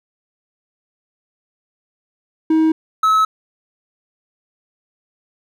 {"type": "tone pair in turn", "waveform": "triangle", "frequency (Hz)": [317.9, 1292.3], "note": ["D#4", "E6"], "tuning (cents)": [37, -35], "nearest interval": "2 octaves", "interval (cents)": 2428, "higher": "second", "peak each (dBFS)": -9, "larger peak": "neither", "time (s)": [[2.5, 2.72], [3.03, 3.25]], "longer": "neither", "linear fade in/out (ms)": 5, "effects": []}